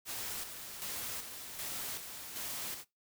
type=noise with tremolo; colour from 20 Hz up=white; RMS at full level=-40 dBFS; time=0.05-2.85 s; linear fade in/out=50 ms; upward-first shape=square; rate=1.3 Hz; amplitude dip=50%; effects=noise-tail reverb RT60 0.2 s tail -21 dB re dry